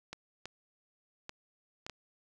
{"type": "clicks", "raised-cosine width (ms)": 0.2, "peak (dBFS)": -24, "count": 5, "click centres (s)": [0.13, 0.456, 1.294, 1.865, 1.897], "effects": []}